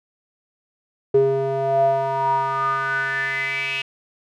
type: tone with band-pass filter sweep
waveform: square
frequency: 135.4 Hz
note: C#3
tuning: 40 cents flat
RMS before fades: -21 dBFS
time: 1.14-3.82 s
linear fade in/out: 5 ms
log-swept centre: 420 to 2700 Hz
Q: 8.2
effects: none